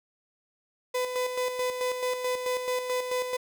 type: tone with tremolo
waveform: 35% pulse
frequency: 502 Hz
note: B4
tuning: 28 cents sharp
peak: -24 dBFS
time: 0.94-3.37 s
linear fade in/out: 10 ms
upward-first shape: square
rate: 4.6 Hz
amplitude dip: 50%
effects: none